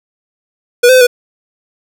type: tone with pitch steps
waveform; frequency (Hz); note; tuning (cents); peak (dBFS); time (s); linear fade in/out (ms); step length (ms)
square; 485.6 / 514 / 511 / 489.9; B4 / C5 / C5 / B4; -29 / -31 / -41 / -14; -4; 0.83-1.07; 10; 60
effects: none